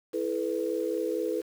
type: chord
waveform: sine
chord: E suspended fourth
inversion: none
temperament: equal with one note detuned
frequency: 329.6 / 429.5 / 493.9 Hz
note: E4 / A4 / B4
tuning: 0 / -42 / 0 cents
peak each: -32 / -31 / -31 dBFS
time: 0.13-1.42 s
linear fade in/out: 20 ms
effects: 8-bit